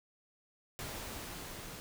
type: noise with level ramp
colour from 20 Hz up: pink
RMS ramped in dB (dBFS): -42 to -47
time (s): 0.79-1.8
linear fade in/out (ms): 0
effects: none